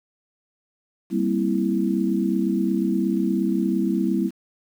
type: chord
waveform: sine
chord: C dominant seventh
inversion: second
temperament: equal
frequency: 196 / 233.1 / 261.6 / 329.6 Hz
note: G3 / Bb3 / C4 / E4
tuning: 0 / 0 / 0 / 0 cents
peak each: -23 / -26 / -27 / -24 dBFS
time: 1.1-4.31 s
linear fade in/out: 50 ms
effects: 8-bit